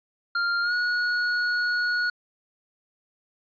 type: tone with pitch glide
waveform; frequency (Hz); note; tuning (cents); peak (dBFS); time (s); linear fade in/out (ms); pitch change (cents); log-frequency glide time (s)
square; 1396.9 to 1454.5; F6 to F#6; 0 to -30; -23; 0.35-2.1; 5; +70; 0.62-0.73
effects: resampled to 11025 Hz + 10-bit